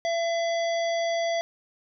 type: harmonic tone with a mistuned harmonic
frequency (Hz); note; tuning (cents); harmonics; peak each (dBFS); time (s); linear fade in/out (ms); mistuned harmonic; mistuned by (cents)
673; E5; +36; 1 / 3 / 5 / 7 / 9; -24 / -34 / -38 / -41 / -43; 0.05-1.41; 0; 9; -46
effects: none